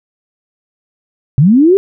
sine linear sweep, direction up, 123.47 to 403.9 Hz, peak -4 dBFS, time 1.38-1.77 s, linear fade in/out 0 ms, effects none

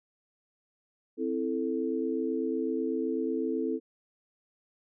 sine chord, A minor, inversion first, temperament equal, 261.6 / 329.6 / 440 Hz, C4 / E4 / A4, 0 / 0 / 0 cents, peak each -32 dBFS, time 1.17-3.8 s, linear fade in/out 50 ms, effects none

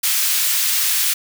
white high-pass noise, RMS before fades -18 dBFS, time 0.03-1.14 s, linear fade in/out 10 ms, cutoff 1800 Hz, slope 12 dB/octave, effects none

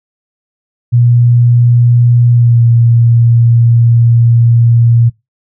sine tone with pitch glide, 120.3 to 117.35 Hz, B2 to A#2, -45 to +12 cents, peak -4 dBFS, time 0.92-5.1 s, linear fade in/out 20 ms, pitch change -43 cents, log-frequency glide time 2.31-2.62 s, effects noise-tail reverb RT60 0.2 s tail -22 dB re dry

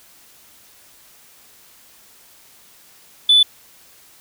sine tone, 3484 Hz, A7, 18 cents flat, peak -7 dBFS, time 3.29-3.43 s, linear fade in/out 5 ms, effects tanh soft clip ceiling -6 dBFS + white hiss -49 dBFS RMS until 4.2 s

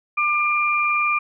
sine tone pair together, 1194 / 2388 Hz, D6 / D7, +28 / +28 cents, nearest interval octave, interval 1200 cents, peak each -20 dBFS, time 0.17-1.19 s, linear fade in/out 10 ms, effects none

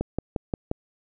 click train, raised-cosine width 2 ms, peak -12 dBFS, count 5, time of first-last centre 0.01-0.714 s, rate 5.68 Hz, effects none

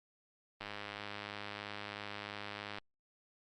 click train, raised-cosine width 0.3 ms, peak -26 dBFS, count 225, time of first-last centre 0.61-2.785 s, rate 103 Hz, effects Opus 32 kbps

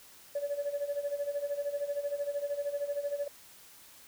sine tone with tremolo, 573 Hz, D5, 43 cents flat, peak -27 dBFS, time 0.35-3.28 s, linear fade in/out 5 ms, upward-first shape sine, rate 13 Hz, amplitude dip 80%, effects tanh soft clip ceiling -26 dBFS + white hiss -55 dBFS RMS until 4.07 s

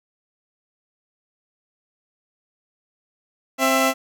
15% pulse tone pair together, 264.3 / 666 Hz, C4 / E5, +18 / +18 cents, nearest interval octave + major third, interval 1600 cents, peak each -13 dBFS, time 3.58-3.94 s, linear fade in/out 50 ms, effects none

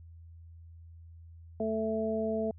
harmonic tone, 220 Hz, A3, in tune, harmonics 1 / 2 / 3, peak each -33 / -33 / -33 dBFS, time 1.6-2.51 s, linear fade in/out 2 ms, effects added 83 Hz sine -48 dBFS peak until 2.58 s

